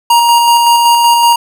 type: tone with tremolo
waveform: square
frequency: 942 Hz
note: A#5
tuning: 18 cents sharp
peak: -5 dBFS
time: 0.1-1.36 s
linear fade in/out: 5 ms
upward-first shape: square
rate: 5.3 Hz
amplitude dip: 25%
effects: none